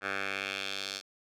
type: tone with band-pass filter sweep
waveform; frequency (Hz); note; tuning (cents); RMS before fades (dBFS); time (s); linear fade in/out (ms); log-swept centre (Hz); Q
10% pulse; 98; G2; 0; -36; 0.01-1.02; 50; 1600 to 4700; 1.9
effects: none